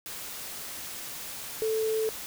sine tone in noise, 440 Hz, A4, in tune, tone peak -25 dBFS, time 1.62-2.09 s, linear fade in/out 0 ms, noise white, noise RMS -39 dBFS, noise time 0.06-2.26 s, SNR +11 dB, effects none

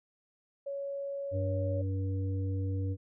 sine tone, 558 Hz, C#5, 11 cents sharp, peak -34 dBFS, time 0.66-1.82 s, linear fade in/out 10 ms
harmonic tone, 95.8 Hz, G2, 39 cents flat, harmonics 1 / 3 / 5, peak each -30 / -40 / -44 dBFS, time 1.31-2.97 s, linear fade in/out 50 ms
effects none

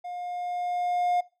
triangle tone with level ramp, 712 Hz, F5, 33 cents sharp, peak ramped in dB -32 to -19 dBFS, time 0.04-1.21 s, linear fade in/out 10 ms, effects noise-tail reverb RT60 0.3 s tail -21 dB re dry

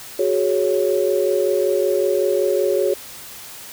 sine chord, F# suspended second, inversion none, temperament equal, 370 / 415.3 / 554.4 Hz, F#4 / G#4 / C#5, 0 / 0 / 0 cents, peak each -20 dBFS, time 0.19-2.94 s, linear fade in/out 5 ms, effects white hiss -37 dBFS RMS until 3.72 s

